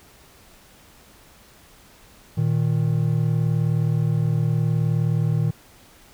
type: tone pair together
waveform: triangle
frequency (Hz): 116.94 / 156.2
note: A#2 / D#3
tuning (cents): +6 / +7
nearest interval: perfect fourth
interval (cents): 501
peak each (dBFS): -19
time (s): 2.37-5.51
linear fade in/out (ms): 10
effects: pink hiss -51 dBFS RMS until 6.13 s